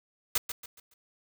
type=noise with echo; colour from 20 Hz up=white; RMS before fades=-26 dBFS; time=0.35-0.38 s; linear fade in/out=5 ms; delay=140 ms; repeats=4; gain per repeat=-9 dB; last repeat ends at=0.94 s; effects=none